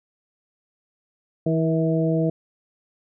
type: harmonic tone with a mistuned harmonic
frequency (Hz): 162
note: E3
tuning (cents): -30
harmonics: 1 / 2 / 3 / 4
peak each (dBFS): -21 / -24 / -26 / -27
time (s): 1.46-2.3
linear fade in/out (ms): 5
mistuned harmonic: 3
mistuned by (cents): -22
effects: none